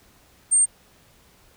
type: tone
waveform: sine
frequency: 8680 Hz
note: C#9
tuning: 37 cents flat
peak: -14 dBFS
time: 0.51-0.66 s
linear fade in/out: 20 ms
effects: pink hiss -56 dBFS RMS until 1.56 s